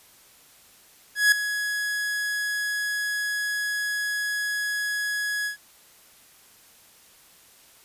45% pulse tone with ADSR envelope, 1676 Hz, G#6, 15 cents sharp, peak -13 dBFS, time 1.15-5.57 s, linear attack 170 ms, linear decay 3 ms, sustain -12 dB, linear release 110 ms, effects white hiss -54 dBFS RMS until 7.84 s + resampled to 32000 Hz

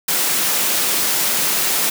white high-pass noise, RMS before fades -18 dBFS, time 0.08-1.9 s, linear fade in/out 5 ms, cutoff 140 Hz, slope 48 dB/octave, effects none

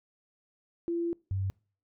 sine tone pair in turn, 340 / 96.32 Hz, F4 / G2, -46 / -30 cents, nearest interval octave + minor seventh, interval 2184 cents, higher first, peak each -28 dBFS, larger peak neither, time 0.88-1.13 / 1.31-1.5 s, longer first, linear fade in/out 0 ms, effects noise-tail reverb RT60 0.4 s tail -26 dB re dry

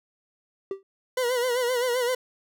triangle tone with exponential decay, 389.5 Hz, G4, 11 cents flat, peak -22 dBFS, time 0.71-0.83 s, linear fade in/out 2 ms, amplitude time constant 26 ms
40% pulse tone with vibrato, 493.9 Hz, B4, in tune, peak -22 dBFS, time 1.17-2.15 s, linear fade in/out 5 ms, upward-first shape sine, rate 7.7 Hz, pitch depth 74 cents each way
effects none

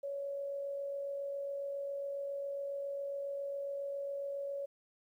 sine tone with amplitude modulation, 560 Hz, C#5, 18 cents sharp, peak -35 dBFS, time 0.03-4.66 s, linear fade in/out 10 ms, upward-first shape sine, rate 47.3 Hz, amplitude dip 30%, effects 12-bit

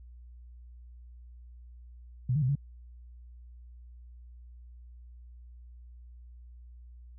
sine tone with pitch steps, 125.3 / 151.3 / 126.8 / 141.4 Hz, B2 / D#3 / B2 / C#3, +25 / -48 / +46 / +35 cents, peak -24 dBFS, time 2.29-2.554 s, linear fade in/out 5 ms, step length 66 ms, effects added 60 Hz sine -47 dBFS peak until 7.18 s

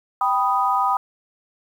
sine chord, G augmented, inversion none, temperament equal, 784 / 987.8 / 1244.5 Hz, G5 / B5 / D#6, 0 / 0 / 0 cents, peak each -22 / -21 / -21 dBFS, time 0.21-0.97 s, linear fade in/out 2 ms, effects 8-bit

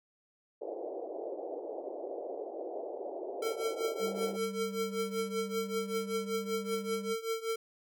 pink band-pass noise, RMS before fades -40 dBFS, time 0.61-4.37 s, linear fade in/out 10 ms, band 350 to 700 Hz, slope 48 dB/octave
square tone with tremolo, 450.6 Hz, A4, 41 cents sharp, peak -30 dBFS, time 3.42-7.56 s, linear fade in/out 5 ms, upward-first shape triangle, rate 5.2 Hz, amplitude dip 90%
triangle tone with pitch glide, 195.7 to 198.09 Hz, G3 to G3, -3 to +18 cents, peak -37 dBFS, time 3.99-7.16 s, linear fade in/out 50 ms, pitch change +21 cents, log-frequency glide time 5.29-6.91 s
effects none

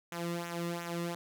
sawtooth tone with flanger, 171.2 Hz, F3, 34 cents flat, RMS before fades -37 dBFS, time 0.12-1.15 s, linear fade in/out 2 ms, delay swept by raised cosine 0.21 to 1.31 ms, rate 2.8 Hz, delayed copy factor -0.7, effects none

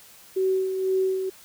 sine tone with tremolo, 378.5 Hz, F#4, 39 cents sharp, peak -19 dBFS, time 0.36-1.3 s, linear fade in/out 10 ms, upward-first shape sine, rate 2 Hz, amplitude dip 50%, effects white hiss -50 dBFS RMS until 1.44 s

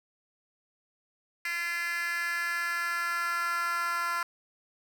10% pulse tone with high-pass filter sweep, 343.2 Hz, F4, 30 cents flat, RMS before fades -31 dBFS, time 1.45-4.23 s, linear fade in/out 2 ms, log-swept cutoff 2000 to 1200 Hz, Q 3.7, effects none

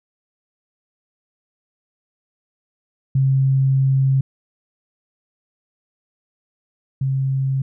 sine tone pair in turn, 134.3 / 134.3 Hz, C3 / C3, +46 / +46 cents, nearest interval unison, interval 0 cents, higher neither, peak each -13 / -17 dBFS, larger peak first, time 3.15-4.21 / 7.01-7.62 s, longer first, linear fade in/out 5 ms, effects none

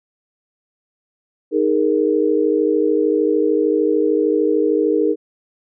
sine chord, D# suspended fourth, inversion none, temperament equal with one note detuned, 311.1 / 412.9 / 466.2 Hz, D#4 / G#4 / A#4, 0 / -10 / 0 cents, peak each -18 dBFS, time 1.51-5.16 s, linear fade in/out 50 ms, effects none

